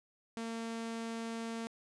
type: tone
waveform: sawtooth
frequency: 228.2 Hz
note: A#3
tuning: 37 cents flat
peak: -34 dBFS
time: 0.37-1.67 s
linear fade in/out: 0 ms
effects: resampled to 22050 Hz